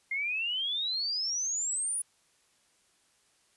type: exponential sweep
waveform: sine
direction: up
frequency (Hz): 2100 to 9940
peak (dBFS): -29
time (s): 0.11-2.02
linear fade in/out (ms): 5
effects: white hiss -68 dBFS RMS until 3.56 s + resampled to 24000 Hz